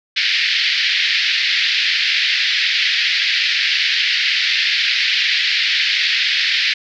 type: band-pass noise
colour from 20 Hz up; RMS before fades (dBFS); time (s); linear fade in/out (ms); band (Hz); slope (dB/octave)
pink; -17; 0.16-6.74; 10; 1800 to 4800; 48
effects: none